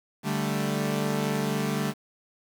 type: chord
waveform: sawtooth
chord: D suspended fourth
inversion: none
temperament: equal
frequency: 146.83 / 196 / 220 Hz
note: D3 / G3 / A3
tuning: 0 / 0 / 0 cents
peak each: -26 dBFS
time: 0.23-1.94 s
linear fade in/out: 50 ms
effects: 8-bit